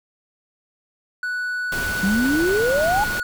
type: tone with pitch glide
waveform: triangle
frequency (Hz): 1480 to 1459.6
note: F#6 to F#6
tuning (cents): 0 to -24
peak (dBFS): -21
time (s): 1.23-3.23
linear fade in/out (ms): 2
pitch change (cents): -24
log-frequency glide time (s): 2.54-2.66
type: noise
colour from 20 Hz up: pink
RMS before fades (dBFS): -29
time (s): 1.72-3.2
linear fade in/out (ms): 2
type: exponential sweep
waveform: sine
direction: up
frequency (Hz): 185.9 to 863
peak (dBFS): -17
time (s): 2.03-3.04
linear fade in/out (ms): 2
effects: none